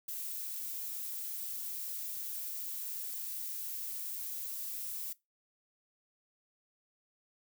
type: noise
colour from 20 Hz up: violet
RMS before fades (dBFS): -40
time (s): 0.08-5.13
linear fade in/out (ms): 5
effects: noise-tail reverb RT60 0.2 s tail -20 dB re dry